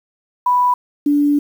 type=tone pair in turn; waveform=sine; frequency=987.8 / 290.1 Hz; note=B5 / D4; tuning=0 / -21 cents; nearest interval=octave + major sixth; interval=2121 cents; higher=first; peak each=-11 dBFS; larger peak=neither; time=0.46-0.74 / 1.06-1.39 s; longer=second; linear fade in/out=5 ms; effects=7-bit